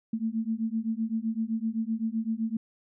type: beating tone pair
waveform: sine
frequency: 220 / 227.8 Hz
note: A3 / A#3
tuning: 0 / -40 cents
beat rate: 7.8 Hz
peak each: -30 dBFS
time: 0.13-2.57 s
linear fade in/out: 5 ms
effects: none